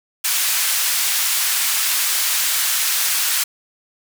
white band-pass noise, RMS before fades -19 dBFS, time 0.24-3.44 s, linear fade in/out 10 ms, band 1300 to 16000 Hz, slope 12 dB/octave, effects none

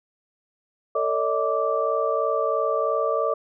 sine tone cluster, 449.8 / 570 / 633 / 1168 Hz, A4 / C#5 / D#5 / D6, +38 / +48 / +30 / -10 cents, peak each -26 dBFS, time 0.95-3.34 s, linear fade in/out 5 ms, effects none

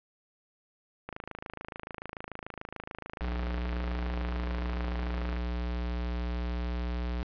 click train, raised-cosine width 0.5 ms, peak -23 dBFS, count 116, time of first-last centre 1.09-5.365 s, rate 26.9 Hz
square tone, 60.1 Hz, B1, 46 cents flat, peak -31 dBFS, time 3.21-7.23 s, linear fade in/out 0 ms
effects resampled to 11025 Hz + 8-bit

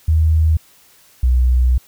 sine tone pair in turn, 79.3 / 62.38 Hz, D#2 / B1, +33 / +18 cents, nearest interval major third, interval 415 cents, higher first, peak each -10 dBFS, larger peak neither, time 0.08-0.57 / 1.23-1.78 s, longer second, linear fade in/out 5 ms, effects white hiss -50 dBFS RMS until 1.87 s

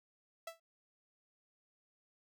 sawtooth tone with exponential decay, 661 Hz, E5, 5 cents sharp, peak -36 dBFS, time 0.47-0.6 s, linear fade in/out 5 ms, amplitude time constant 27 ms, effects none

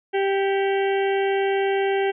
harmonic tone with a mistuned harmonic, 392 Hz, G4, in tune, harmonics 1 / 2 / 4 / 5 / 6 / 7 / 8, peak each -20 / -26 / -32 / -34 / -36 / -37 / -38 dBFS, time 0.13-2.12 s, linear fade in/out 20 ms, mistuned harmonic 6, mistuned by -57 cents, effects none

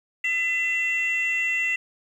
sine tone pair together, 2012 / 2703 Hz, B6 / E7, +32 / +43 cents, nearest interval perfect fourth, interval 511 cents, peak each -23 dBFS, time 0.24-1.76 s, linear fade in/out 5 ms, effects tanh soft clip ceiling -17 dBFS + 9-bit

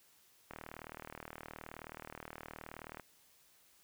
click train, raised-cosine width 0.5 ms, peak -30 dBFS, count 98, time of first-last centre 0.51-2.997 s, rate 39 Hz, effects white hiss -67 dBFS RMS until 3.83 s

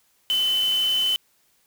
sine tone in noise, 3034 Hz, F#7, 43 cents sharp, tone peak -19 dBFS, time 0.3-1.16 s, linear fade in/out 0 ms, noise white, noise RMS -36 dBFS, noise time 0.3-1.16 s, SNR +14 dB, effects white hiss -64 dBFS RMS until 1.66 s

